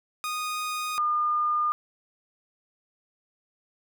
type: tone pair in turn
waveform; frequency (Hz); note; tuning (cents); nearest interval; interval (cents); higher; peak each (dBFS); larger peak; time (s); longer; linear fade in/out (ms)
sawtooth / sine; 1238 / 1212.5; D#6 / D#6; -9 / -45; unison; 36; first; -25 / -22; second; 0.24-0.98 / 0.98-1.72; neither; 0
effects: none